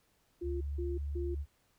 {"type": "tone bursts", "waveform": "sine", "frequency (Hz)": 349.2, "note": "F4", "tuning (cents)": 0, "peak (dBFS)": -36, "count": 3, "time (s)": [0.41, 1.35], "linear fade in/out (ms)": 10, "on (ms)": 200, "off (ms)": 170}
{"type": "tone with pitch glide", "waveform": "sine", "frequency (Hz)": [71.3, 71.71], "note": ["C#2", "D2"], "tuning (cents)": [49, -41], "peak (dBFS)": -34, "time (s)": [0.42, 1.46], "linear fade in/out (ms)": 50, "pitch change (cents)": 10, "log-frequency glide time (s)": [0.63, 1.02]}
{"effects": ["pink hiss -72 dBFS RMS until 1.78 s"]}